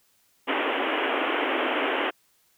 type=band-pass noise; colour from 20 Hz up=pink; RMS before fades=-26 dBFS; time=0.47-2.11 s; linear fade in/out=20 ms; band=260 to 3200 Hz; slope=96 dB/octave; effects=white hiss -65 dBFS RMS until 2.57 s